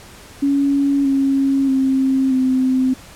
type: tone with pitch steps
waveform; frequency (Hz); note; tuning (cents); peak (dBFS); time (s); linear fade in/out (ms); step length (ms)
sine; 280 / 272.8 / 265.8 / 259; C#4 / C#4 / C4 / C4; +18 / -28 / +27 / -17; -13; 0.42-2.94; 10; 630
effects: pink hiss -41 dBFS RMS until 3.15 s + low-pass 12000 Hz 12 dB/octave